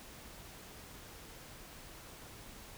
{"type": "silence", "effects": ["pink hiss -52 dBFS RMS until 2.77 s"]}